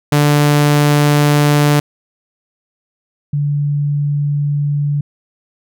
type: tone pair in turn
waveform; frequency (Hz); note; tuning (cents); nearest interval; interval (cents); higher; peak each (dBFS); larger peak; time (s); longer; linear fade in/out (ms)
sawtooth / sine; 146.83 / 144.98; D3 / D3; 0 / -22; unison; 22; first; -5 / -13; first; 0.12-1.8 / 3.33-5.01; neither; 5
effects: none